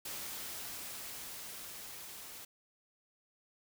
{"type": "noise with level ramp", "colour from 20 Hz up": "white", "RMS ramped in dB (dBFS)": [-42, -49], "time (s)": [0.05, 2.45], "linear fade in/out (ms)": 5, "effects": []}